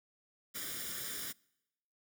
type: noise with comb filter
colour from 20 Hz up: white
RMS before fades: -41 dBFS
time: 0.54-1.33 s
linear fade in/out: 20 ms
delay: 0.57 ms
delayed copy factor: +0.75
effects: noise-tail reverb RT60 0.9 s tail -26 dB re dry + high-pass 100 Hz 12 dB/octave